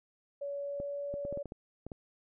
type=tone with pitch glide; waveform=sine; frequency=566 to 569.9 Hz; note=C#5 to C#5; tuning=+36 to +48 cents; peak=-35 dBFS; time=0.41-1.43 s; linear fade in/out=10 ms; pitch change=+12 cents; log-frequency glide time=0.58-1 s
type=clicks; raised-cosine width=2 ms; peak=-28 dBFS; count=9; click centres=0.801 / 1.14 / 1.251 / 1.326 / 1.374 / 1.457 / 1.521 / 1.866 / 1.918 s
effects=none